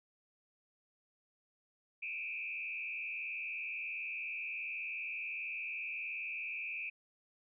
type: tone with frequency modulation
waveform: sine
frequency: 2481 Hz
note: D#7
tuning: 6 cents flat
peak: -38 dBFS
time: 2.02-6.9 s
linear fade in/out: 10 ms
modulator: 78.6 Hz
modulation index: 2
effects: none